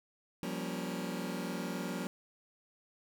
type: chord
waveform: sawtooth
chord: G half-diminished seventh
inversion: third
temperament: just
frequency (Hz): 176.4 / 196 / 235.2 / 282.2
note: F3 / G3 / Bb3 / Db4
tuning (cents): +18 / 0 / +16 / +31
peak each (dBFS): -36 / -38 / -37 / -39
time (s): 0.43-2.07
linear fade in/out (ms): 0
effects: none